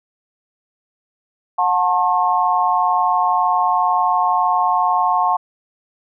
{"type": "tone cluster", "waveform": "sine", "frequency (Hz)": [725, 887, 1078], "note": ["F#5", "A5", "C#6"], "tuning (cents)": [-35, 14, -49], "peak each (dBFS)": -18, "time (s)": [1.58, 5.37], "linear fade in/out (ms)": 10, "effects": []}